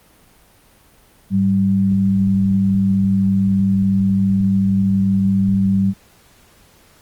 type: tone pair together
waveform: sine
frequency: 102.4 / 193.98 Hz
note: G#2 / G3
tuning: -24 / -18 cents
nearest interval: major seventh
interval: 1106 cents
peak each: -21 / -13 dBFS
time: 1.3-5.94 s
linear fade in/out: 50 ms
effects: pink hiss -51 dBFS RMS until 7.01 s + Opus 32 kbps